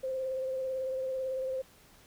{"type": "tone with vibrato", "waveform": "sine", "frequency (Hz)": 523.3, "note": "C5", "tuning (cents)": 0, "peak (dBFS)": -31, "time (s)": [0.03, 1.62], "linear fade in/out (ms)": 10, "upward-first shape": "sine", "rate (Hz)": 18, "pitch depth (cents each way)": 23, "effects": ["pink hiss -59 dBFS RMS until 2.06 s"]}